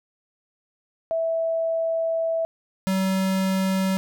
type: tone pair in turn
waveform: sine / square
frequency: 656 / 190.36 Hz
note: E5 / F#3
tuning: -9 / +49 cents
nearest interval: octave + major sixth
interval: 2142 cents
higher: first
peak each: -21 dBFS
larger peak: neither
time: 1.11-2.45 / 2.87-3.97 s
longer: first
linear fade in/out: 0 ms
effects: none